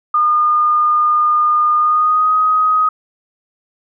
sine tone with pitch glide, 1217 to 1256.3 Hz, D#6 to D#6, -39 to +16 cents, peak -10 dBFS, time 0.14-2.89 s, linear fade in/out 5 ms, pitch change +55 cents, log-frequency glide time 1.76-2.34 s, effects none

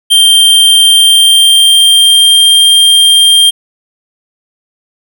square tone with pitch glide, 3163 to 3191 Hz, G7 to G7, +15 to +30 cents, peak -3 dBFS, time 0.1-3.51 s, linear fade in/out 20 ms, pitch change +15 cents, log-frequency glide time 0.84-2.65 s, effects none

